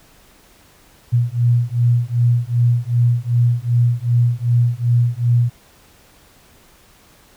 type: beating tone pair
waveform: sine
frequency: 118.7 / 121.3 Hz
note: A#2 / B2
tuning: +32 / -31 cents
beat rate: 2.6 Hz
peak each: -16 dBFS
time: 1.12-5.5 s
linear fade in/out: 20 ms
effects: pink hiss -50 dBFS RMS until 7.36 s